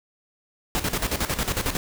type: noise with tremolo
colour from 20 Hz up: pink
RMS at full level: -24 dBFS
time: 0.75-1.77 s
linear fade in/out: 0 ms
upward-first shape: square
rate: 11 Hz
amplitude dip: 70%
effects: none